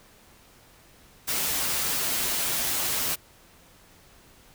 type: noise with comb filter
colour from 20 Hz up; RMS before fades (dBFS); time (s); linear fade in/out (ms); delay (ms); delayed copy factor
white; -27; 1.27-3.16; 20; 9.6; -0.5
effects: pink hiss -55 dBFS RMS until 4.54 s